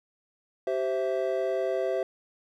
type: chord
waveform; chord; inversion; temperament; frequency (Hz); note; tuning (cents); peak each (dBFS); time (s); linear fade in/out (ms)
triangle; C major; second; equal with one note detuned; 385.5 / 523.3 / 659.3; G4 / C5 / E5; -29 / 0 / 0; -28; 0.67-2.03; 2
effects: none